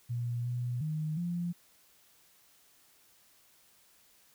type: tone with pitch steps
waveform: sine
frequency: 119.8 / 122.3 / 154.9 / 173.7 Hz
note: A#2 / B2 / D#3 / F3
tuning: +48 / -16 / -7 / -9 cents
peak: -31 dBFS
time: 0.09-1.53 s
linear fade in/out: 20 ms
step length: 360 ms
effects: white hiss -64 dBFS RMS until 4.34 s